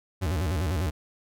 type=tone with vibrato; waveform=40% pulse; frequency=84 Hz; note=E2; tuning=33 cents sharp; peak=-24 dBFS; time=0.21-0.91 s; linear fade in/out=20 ms; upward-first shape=square; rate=10 Hz; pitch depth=190 cents each way; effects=none